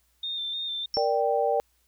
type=tone with vibrato; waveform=sine; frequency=3614 Hz; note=A7; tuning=46 cents sharp; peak=-29 dBFS; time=0.23-0.86 s; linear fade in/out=5 ms; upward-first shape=square; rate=3.3 Hz; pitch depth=24 cents each way
type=tone with exponential decay; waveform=sine; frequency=5420 Hz; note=E8; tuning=47 cents sharp; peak=-24 dBFS; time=0.94-1.21 s; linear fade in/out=1 ms; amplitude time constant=57 ms
type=chord; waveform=sine; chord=G minor; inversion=first; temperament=equal; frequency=466.2 / 587.3 / 784 Hz; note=Bb4 / D5 / G5; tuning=0 / 0 / 0 cents; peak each=-26 dBFS; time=0.97-1.6 s; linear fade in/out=0 ms
effects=added 60 Hz sine -69 dBFS peak until 1.87 s + white hiss -69 dBFS RMS until 1.87 s